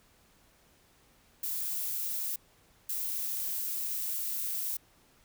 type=noise bursts at uneven times; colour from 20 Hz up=violet; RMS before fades=-34 dBFS; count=2; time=1.43-2.36 / 2.89-4.77 s; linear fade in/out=5 ms; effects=pink hiss -64 dBFS RMS until 5.24 s